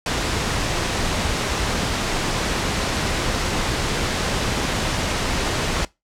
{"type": "noise", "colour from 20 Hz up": "pink", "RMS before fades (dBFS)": -22, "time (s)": [0.06, 5.85], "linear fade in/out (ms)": 2, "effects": ["noise-tail reverb RT60 0.2 s tail -21 dB re dry", "low-pass 7000 Hz 12 dB/octave"]}